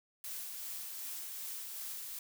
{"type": "noise with tremolo", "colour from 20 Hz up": "blue", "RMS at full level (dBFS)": -42, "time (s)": [0.24, 2.19], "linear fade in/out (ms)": 2, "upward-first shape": "sine", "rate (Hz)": 2.6, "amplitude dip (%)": 25, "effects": []}